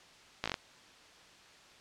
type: slowing click train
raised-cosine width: 0.2 ms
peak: -15 dBFS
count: 6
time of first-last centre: 0.44-0.542 s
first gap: 17 ms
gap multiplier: 1.09
effects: white hiss -57 dBFS RMS until 1.8 s + low-pass 5000 Hz 12 dB/octave